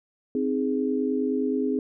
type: chord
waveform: sine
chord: Ab major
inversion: first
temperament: equal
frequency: 261.6 / 311.1 / 415.3 Hz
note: C4 / Eb4 / Ab4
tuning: 0 / 0 / 0 cents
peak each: -25 / -30 / -27 dBFS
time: 0.35-1.79 s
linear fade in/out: 2 ms
effects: none